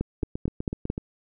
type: two click trains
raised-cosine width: 3 ms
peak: -17 / -13 dBFS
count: 7 / 5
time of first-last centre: 0.23-0.979 / 0.01-0.901 s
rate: 8.01 / 4.49 Hz
effects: none